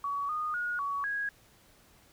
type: tone with pitch steps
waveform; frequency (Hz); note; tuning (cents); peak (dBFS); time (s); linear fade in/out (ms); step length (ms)
sine; 1130 / 1230 / 1443 / 1126 / 1650; C#6 / D#6 / F#6 / C#6 / G#6; +33 / -20 / -44 / +27 / -12; -30; 0.04-1.29; 2; 250
effects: pink hiss -61 dBFS RMS until 2.12 s